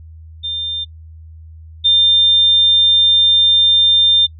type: tone pair in turn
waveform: sine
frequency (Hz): 3600 / 3600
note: A7 / A7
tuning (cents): +39 / +39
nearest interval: unison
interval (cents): 0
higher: neither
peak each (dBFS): -19 / -8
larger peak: second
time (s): 0.43-0.85 / 1.84-4.27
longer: second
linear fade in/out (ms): 20
effects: noise-tail reverb RT60 0.1 s tail -26 dB re dry + added 80 Hz sine -34 dBFS peak until 4.39 s